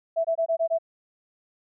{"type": "tone bursts", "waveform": "sine", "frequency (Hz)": 659.3, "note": "E5", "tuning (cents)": 0, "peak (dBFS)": -20, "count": 6, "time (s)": [0.16, 0.786], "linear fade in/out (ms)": 20, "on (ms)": 86, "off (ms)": 22, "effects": []}